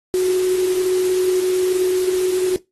sine tone in noise, 368.8 Hz, F#4, 6 cents flat, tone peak -14 dBFS, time 0.14-2.56 s, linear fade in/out 0 ms, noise white, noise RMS -31 dBFS, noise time 0.14-2.56 s, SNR +14 dB, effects noise-tail reverb RT60 0.2 s tail -20 dB re dry + AAC 32 kbps

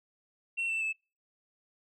sine tone with pitch steps, 2717 / 2667 / 2618 Hz, F7 / E7 / E7, -48 / +20 / -13 cents, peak -27 dBFS, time 0.57-0.93 s, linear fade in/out 20 ms, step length 120 ms, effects noise-tail reverb RT60 0.3 s tail -24 dB re dry + tanh soft clip ceiling -28 dBFS

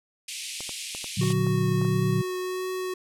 pink band-pass noise, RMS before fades -36 dBFS, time 0.28-1.33 s, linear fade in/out 5 ms, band 2300 to 11000 Hz, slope 48 dB/octave
clicks, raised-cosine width 1 ms, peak -26 dBFS, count 9, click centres 0.606 / 0.693 / 0.949 / 1.043 / 1.233 / 1.304 / 1.467 / 1.815 / 1.849 s
sine chord, Bb augmented, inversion none, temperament just, 116.54 / 145.68 / 182.1 Hz, Bb2 / D3 / F#3, 0 / -14 / -27 cents, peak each -26 dBFS, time 1.17-2.22 s, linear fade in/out 10 ms
square tone with vibrato, 369.2 Hz, F#4, 4 cents flat, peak -29 dBFS, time 1.21-2.94 s, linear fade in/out 5 ms, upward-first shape triangle, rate 1.5 Hz, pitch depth 13 cents each way
effects none

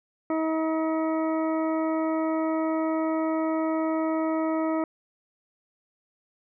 harmonic tone, 319.1 Hz, D#4, 44 cents sharp, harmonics 1 / 2 / 3 / 4 / 6 / 7, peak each -25 / -29 / -35 / -35 / -44 / -46 dBFS, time 0.3-4.84 s, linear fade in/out 2 ms, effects none

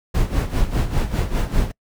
brown noise with tremolo, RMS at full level -17 dBFS, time 0.14-1.72 s, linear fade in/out 10 ms, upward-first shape sine, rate 5 Hz, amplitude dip 75%, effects noise-tail reverb RT60 0.1 s tail -25 dB re dry

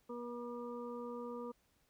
harmonic tone, 240.3 Hz, B3, 47 cents flat, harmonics 1 / 2 / 4 / 5, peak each -46 / -44 / -52 / -52 dBFS, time 0.09-1.52 s, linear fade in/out 10 ms, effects pink hiss -75 dBFS RMS until 1.89 s

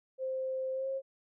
sine tone with pitch glide, 523.3 to 536.5 Hz, C5 to C5, 0 to +43 cents, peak -32 dBFS, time 0.18-1.02 s, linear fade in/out 50 ms, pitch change +43 cents, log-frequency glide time 0.73-0.88 s, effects none

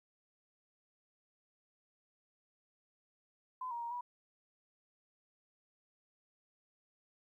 sine tone with pitch steps, 1016 / 944 / 938 / 973 Hz, B5 / A#5 / A#5 / B5, +49 / +22 / +11 / -26 cents, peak -38 dBFS, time 3.61-4.01 s, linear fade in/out 5 ms, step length 100 ms, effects 13-bit

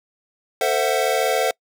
square chord, F# half-diminished seventh, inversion first, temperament equal with one note detuned, 449.2 / 523.3 / 659.3 / 740 Hz, A4 / C5 / E5 / F#5, +36 / 0 / 0 / 0 cents, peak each -24 dBFS, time 0.61-1.51 s, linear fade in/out 2 ms, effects noise-tail reverb RT60 0.1 s tail -26 dB re dry

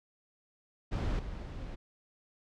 brown noise with level steps, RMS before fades -32 / -41 dBFS, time 0.91-1.76 s, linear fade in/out 20 ms, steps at 1.19 s, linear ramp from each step 2 ms, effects low-pass 5000 Hz 12 dB/octave

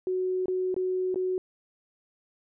sine tone with dropouts, 370 Hz, F#4, in tune, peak -25 dBFS, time 0.07-1.38 s, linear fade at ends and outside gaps 1 ms, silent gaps 0.458-0.482 / 0.743-0.764 / 1.144-1.158 s, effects none

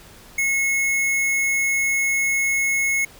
square tone, 2180 Hz, C#7, 29 cents flat, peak -19 dBFS, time 0.38-3.05 s, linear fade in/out 5 ms, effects pink hiss -46 dBFS RMS until 3.19 s

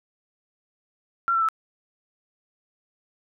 sine tone with pitch steps, 1369 / 1341.6 / 1314.8 Hz, F6 / E6 / E6, -35 / +30 / -5 cents, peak -19 dBFS, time 1.28-1.487 s, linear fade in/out 0 ms, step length 69 ms, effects none

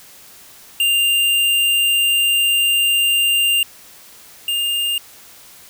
square tone pair in turn, 2794 / 2810 Hz, F7 / F7, 0 / +10 cents, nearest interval unison, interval 10 cents, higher second, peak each -14 / -18 dBFS, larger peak first, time 0.8-3.63 / 4.48-4.98 s, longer first, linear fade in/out 2 ms, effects white hiss -43 dBFS RMS until 5.69 s

